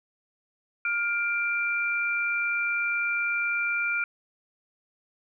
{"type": "tone pair together", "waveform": "sine", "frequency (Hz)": [1410, 2362], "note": ["F6", "D7"], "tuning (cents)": [16, 9], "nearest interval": "major sixth", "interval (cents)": 893, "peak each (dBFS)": -27, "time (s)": [0.85, 4.04], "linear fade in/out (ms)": 2, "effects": []}